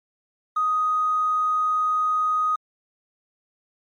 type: tone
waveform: triangle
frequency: 1249 Hz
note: D#6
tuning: 6 cents sharp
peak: -15 dBFS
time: 0.56-2.56 s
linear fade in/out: 10 ms
effects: tanh soft clip ceiling -17 dBFS + MP3 48 kbps